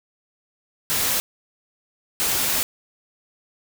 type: noise bursts at uneven times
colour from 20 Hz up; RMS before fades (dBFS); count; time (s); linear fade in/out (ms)
white; -22; 2; 0.9-1.2 / 2.2-2.63; 0
effects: none

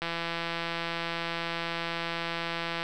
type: click train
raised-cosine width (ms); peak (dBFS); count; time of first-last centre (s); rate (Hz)
0.3; -16; 473; 0.02-2.83; 168
effects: none

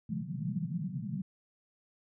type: band-pass noise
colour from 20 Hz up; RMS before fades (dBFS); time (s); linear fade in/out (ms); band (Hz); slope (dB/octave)
white; -36; 0.09-1.22; 5; 120 to 220; 96
effects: none

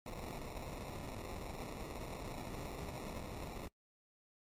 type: noise with sample-and-hold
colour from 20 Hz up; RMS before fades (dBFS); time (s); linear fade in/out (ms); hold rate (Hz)
pink; -45; 0.06-3.68; 2; 1575
effects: noise-tail reverb RT60 0.1 s tail -21 dB re dry + MP3 64 kbps

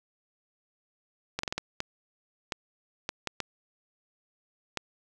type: clicks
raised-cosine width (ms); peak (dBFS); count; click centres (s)
0.2; -13; 11; 1.39 / 1.434 / 1.478 / 1.525 / 1.58 / 1.804 / 2.522 / 3.091 / 3.273 / 3.403 / 4.773
effects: none

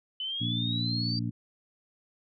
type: exponential sweep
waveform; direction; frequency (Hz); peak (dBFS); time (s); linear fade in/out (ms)
sine; up; 3004 to 4699; -31; 0.2-1.19; 2
type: harmonic tone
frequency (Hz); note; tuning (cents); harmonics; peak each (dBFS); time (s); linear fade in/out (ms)
58.27; A#1; 0; 2 / 3 / 4 / 5; -31 / -36 / -35 / -38; 0.4-1.31; 20
effects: none

